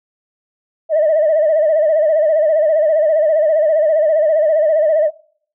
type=tone with vibrato; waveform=sine; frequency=622.3 Hz; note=D#5; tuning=in tune; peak=-9 dBFS; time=0.89-5.11 s; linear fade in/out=50 ms; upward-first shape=sine; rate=15 Hz; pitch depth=89 cents each way; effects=noise-tail reverb RT60 0.5 s tail -21 dB re dry + tanh soft clip ceiling -7 dBFS